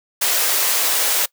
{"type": "high-pass noise", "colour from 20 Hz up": "white", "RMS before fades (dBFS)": -18, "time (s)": [0.21, 1.26], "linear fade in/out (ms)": 10, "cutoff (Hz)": 380, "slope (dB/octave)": 24, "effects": ["noise-tail reverb RT60 0.1 s tail -22 dB re dry"]}